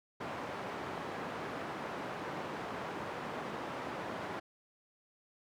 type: band-pass noise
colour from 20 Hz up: white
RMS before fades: -41 dBFS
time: 0.2-4.4 s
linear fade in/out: 10 ms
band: 130 to 1100 Hz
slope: 12 dB/octave
effects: none